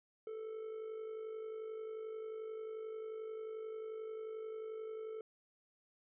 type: tone with amplitude modulation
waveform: triangle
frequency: 440 Hz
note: A4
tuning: in tune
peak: -38 dBFS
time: 0.27-5.21 s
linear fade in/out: 2 ms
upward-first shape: sine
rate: 51.3 Hz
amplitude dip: 50%
effects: resampled to 8000 Hz